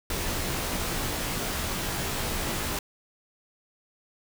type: noise with comb filter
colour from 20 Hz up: pink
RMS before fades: -30 dBFS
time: 0.1-2.79 s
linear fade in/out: 2 ms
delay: 19 ms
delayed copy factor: -0.7
effects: none